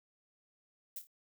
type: noise with echo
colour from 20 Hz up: violet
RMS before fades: -42 dBFS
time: 0.96-0.99 s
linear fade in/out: 2 ms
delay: 27 ms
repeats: 3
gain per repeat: -8 dB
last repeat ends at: 1.071 s
effects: none